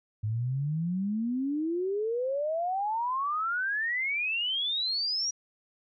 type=exponential sweep; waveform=sine; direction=up; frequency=103.83 to 5790 Hz; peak=-27 dBFS; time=0.23-5.31 s; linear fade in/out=10 ms; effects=none